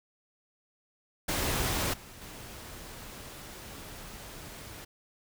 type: noise with level steps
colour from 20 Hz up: pink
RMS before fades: -30 / -49 / -45 dBFS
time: 1.28-4.85 s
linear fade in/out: 10 ms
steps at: 1.93 / 2.21 s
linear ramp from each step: 10 ms
effects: none